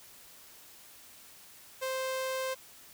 sawtooth tone, 523.3 Hz, C5, in tune, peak -28 dBFS, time 1.81-2.55 s, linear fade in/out 20 ms, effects white hiss -54 dBFS RMS until 2.93 s

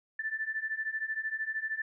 sine beating tone pair, 1755 / 1768 Hz, A6 / A6, -5 / +8 cents, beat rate 13 Hz, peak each -36 / -34 dBFS, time 0.19-1.82 s, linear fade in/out 5 ms, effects none

